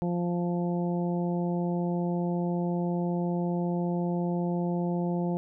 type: harmonic tone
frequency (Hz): 174.61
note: F3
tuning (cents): 0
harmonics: 1 / 2 / 3 / 4 / 5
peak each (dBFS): -27 / -33 / -37 / -39 / -41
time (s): 0.02-5.37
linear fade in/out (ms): 0
effects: none